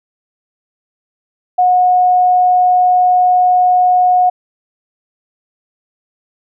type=tone; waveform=sine; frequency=727 Hz; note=F#5; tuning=31 cents flat; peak=-7 dBFS; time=1.58-4.3 s; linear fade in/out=10 ms; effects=none